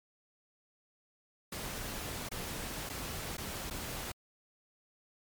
pink noise with dropouts, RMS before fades -40 dBFS, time 1.52-4.12 s, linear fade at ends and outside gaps 5 ms, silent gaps 2.289-2.314 / 2.893-2.897 / 3.37-3.38 / 3.701-3.708 s, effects MP3 96 kbps

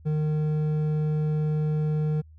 triangle tone with hard clipping, 153 Hz, D#3, 29 cents flat, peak -24 dBFS, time 0.05-2.22 s, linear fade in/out 20 ms, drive 10 dB, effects added 78 Hz sine -47 dBFS peak until 2.38 s

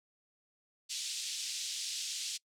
pink band-pass noise, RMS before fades -39 dBFS, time 0.89-2.38 s, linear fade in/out 20 ms, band 3300 to 8100 Hz, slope 24 dB/octave, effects noise-tail reverb RT60 0.1 s tail -24 dB re dry

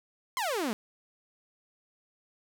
sawtooth exponential sweep, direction down, 1088 to 200.2 Hz, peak -25 dBFS, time 0.37-0.73 s, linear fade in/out 0 ms, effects none

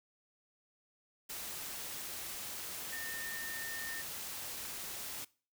sine tone in noise, 1820 Hz, A#6, 42 cents flat, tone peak -41 dBFS, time 2.92-4.02 s, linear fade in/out 10 ms, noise white, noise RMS -43 dBFS, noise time 1.29-5.25 s, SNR -1 dB, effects noise-tail reverb RT60 0.4 s tail -22 dB re dry

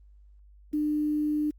sine tone with quantisation, 300 Hz, D4, 37 cents sharp, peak -24 dBFS, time 0.73-1.51 s, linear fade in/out 10 ms, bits 9, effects added 50 Hz sine -51 dBFS peak until 1.58 s + Opus 32 kbps

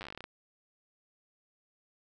slowing click train, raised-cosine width 0.3 ms, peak -26 dBFS, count 13, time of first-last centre 0.01-0.241 s, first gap 9 ms, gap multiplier 1.13, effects none

